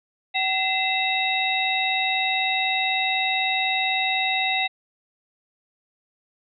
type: tone cluster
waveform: sine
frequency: 758 / 2050 / 2662 / 3790 Hz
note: F#5 / C7 / E7 / A#7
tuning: +42 / -36 / +16 / +28 cents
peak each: -26 dBFS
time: 0.34-4.68 s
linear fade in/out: 20 ms
effects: none